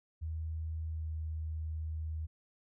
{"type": "tone with pitch glide", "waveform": "sine", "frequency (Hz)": [79.8, 78.93], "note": ["D#2", "D#2"], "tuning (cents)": [44, 25], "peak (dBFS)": -35, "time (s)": [0.21, 2.27], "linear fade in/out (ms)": 20, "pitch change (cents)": -19, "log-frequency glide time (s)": [0.89, 1.07], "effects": []}